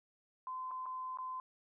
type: tone with dropouts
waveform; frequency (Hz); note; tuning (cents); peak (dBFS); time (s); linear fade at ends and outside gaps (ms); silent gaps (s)
sine; 1028; C6; -31; -39; 0.47-1.4; 1; 0.71-0.714 / 0.858-0.863 / 1.173-1.186
effects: none